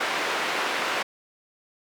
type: band-pass noise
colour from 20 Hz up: white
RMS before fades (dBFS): -27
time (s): 0-1.03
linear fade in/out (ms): 10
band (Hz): 360 to 2200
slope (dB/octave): 12
effects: none